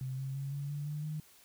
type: tone with pitch steps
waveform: sine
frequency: 130.81 / 134.33 / 137.95 / 141.66 / 145.48 / 149.4 / 153.42 Hz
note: C3 / C3 / C#3 / C#3 / D3 / D3 / D#3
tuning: 0 / +46 / -8 / +38 / -16 / +30 / -24 cents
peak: -35 dBFS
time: 0.01-1.2 s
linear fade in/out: 2 ms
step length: 170 ms
effects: white hiss -61 dBFS RMS until 1.44 s